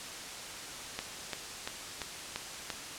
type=click train; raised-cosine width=0.2 ms; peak=-17 dBFS; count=6; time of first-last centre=0.99-2.702 s; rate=2.92 Hz; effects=white hiss -42 dBFS RMS until 2.98 s + low-pass 8000 Hz 12 dB/octave